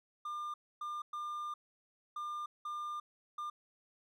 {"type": "tone bursts at uneven times", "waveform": "triangle", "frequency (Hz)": 1200, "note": "D6", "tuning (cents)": 37, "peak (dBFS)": -36, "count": 6, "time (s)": [[0.25, 0.54], [0.81, 1.02], [1.13, 1.54], [2.16, 2.46], [2.65, 3], [3.38, 3.5]], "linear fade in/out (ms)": 5, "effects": []}